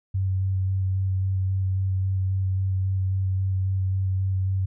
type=tone with vibrato; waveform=sine; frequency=95 Hz; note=F#2; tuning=46 cents sharp; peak=-21 dBFS; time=0.14-4.66 s; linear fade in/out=10 ms; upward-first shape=square; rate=3.7 Hz; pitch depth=11 cents each way; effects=none